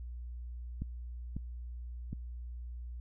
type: clicks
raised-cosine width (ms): 5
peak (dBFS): -25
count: 3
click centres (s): 0.82 / 1.366 / 2.13
effects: added 60 Hz sine -40 dBFS peak until 3 s